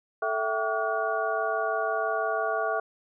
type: tone cluster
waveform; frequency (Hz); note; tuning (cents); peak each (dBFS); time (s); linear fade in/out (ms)
sine; 439.4 / 661 / 767 / 1141 / 1438; A4 / E5 / G5 / C#6 / F#6; -2 / +5 / -38 / +50 / -50; -32 / -29 / -33 / -32 / -32; 0.22-2.8; 5
effects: none